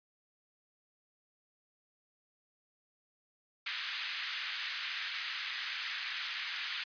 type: band-pass noise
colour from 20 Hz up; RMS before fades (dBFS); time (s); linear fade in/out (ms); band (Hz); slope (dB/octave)
pink; -39; 3.66-6.84; 5; 1600 to 4500; 24
effects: resampled to 11025 Hz